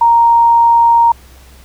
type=tone; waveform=sine; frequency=932.3 Hz; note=A#5; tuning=in tune; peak=-5 dBFS; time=0.01-1.12 s; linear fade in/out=5 ms; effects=added 64 Hz sine -39 dBFS peak until 1.64 s + pink hiss -44 dBFS RMS until 1.64 s